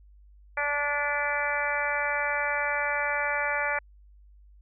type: harmonic tone with a mistuned harmonic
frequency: 290.4 Hz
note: D4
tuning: 19 cents flat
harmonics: 2 / 3 / 4 / 5 / 6 / 7 / 8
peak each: -33 / -33 / -36 / -32 / -32 / -33 / -33 dBFS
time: 0.57-3.79 s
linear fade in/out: 5 ms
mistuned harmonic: 7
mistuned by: -18 cents
effects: added 50 Hz sine -51 dBFS peak until 4.61 s